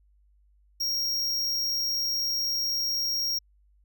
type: tone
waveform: square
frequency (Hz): 5588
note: F8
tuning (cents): 0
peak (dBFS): -26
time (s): 0.8-3.39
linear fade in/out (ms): 10
effects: added 50 Hz sine -59 dBFS peak until 3.84 s